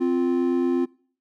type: tone pair together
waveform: triangle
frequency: 260.4 / 348.9 Hz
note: C4 / F4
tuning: -8 / -2 cents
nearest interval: perfect fourth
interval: 506 cents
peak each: -20 dBFS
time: 0-0.86 s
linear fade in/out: 20 ms
effects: noise-tail reverb RT60 0.5 s tail -23 dB re dry